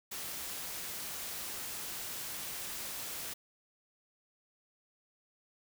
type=noise; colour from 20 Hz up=white; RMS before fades=-41 dBFS; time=0.11-3.34 s; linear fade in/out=10 ms; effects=none